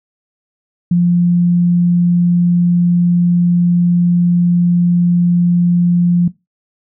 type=tone; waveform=sine; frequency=174.7 Hz; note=F3; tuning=1 cent sharp; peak=-8 dBFS; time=0.91-6.28 s; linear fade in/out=5 ms; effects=noise-tail reverb RT60 0.2 s tail -18 dB re dry